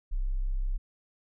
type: tone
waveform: sine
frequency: 32.7 Hz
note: C1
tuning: in tune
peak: -26 dBFS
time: 0.11-0.78 s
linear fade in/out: 20 ms
effects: none